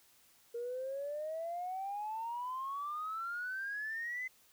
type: exponential sweep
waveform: sine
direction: up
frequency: 466.2 to 2053 Hz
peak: -36 dBFS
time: 0.54-4.28 s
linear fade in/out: 10 ms
effects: tanh soft clip ceiling -32 dBFS + white hiss -66 dBFS RMS until 4.52 s